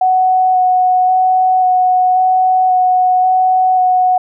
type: tone with vibrato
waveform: sine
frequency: 740 Hz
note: F#5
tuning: in tune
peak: -8 dBFS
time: 0.01-4.18 s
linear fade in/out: 5 ms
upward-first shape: square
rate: 0.93 Hz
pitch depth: 9 cents each way
effects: none